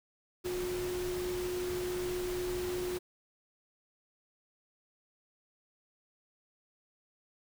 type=tone in noise; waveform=sine; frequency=360.6 Hz; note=F#4; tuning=45 cents flat; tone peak=-33 dBFS; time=0.44-2.99 s; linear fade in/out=20 ms; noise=pink; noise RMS=-42 dBFS; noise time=0.44-2.99 s; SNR=+6 dB; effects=none